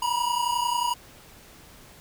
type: tone pair together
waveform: square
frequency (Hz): 949.8 / 981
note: A#5 / B5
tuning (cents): +32 / -12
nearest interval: minor second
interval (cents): 56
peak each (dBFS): -27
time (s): 0.02-0.94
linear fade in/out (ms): 5
effects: pink hiss -50 dBFS RMS until 2 s